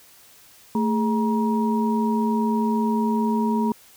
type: tone cluster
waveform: sine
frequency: 222.2 / 416.3 / 949 Hz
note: A3 / G#4 / A#5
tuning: +17 / +4 / +31 cents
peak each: -20 / -28 / -26 dBFS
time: 0.75-3.72 s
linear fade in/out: 2 ms
effects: white hiss -51 dBFS RMS until 3.96 s